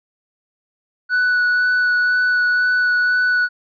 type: tone with vibrato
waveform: triangle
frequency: 1480 Hz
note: F#6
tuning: in tune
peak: -12 dBFS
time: 1.09-3.49 s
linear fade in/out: 50 ms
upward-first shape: sine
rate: 2 Hz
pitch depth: 11 cents each way
effects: resampled to 11025 Hz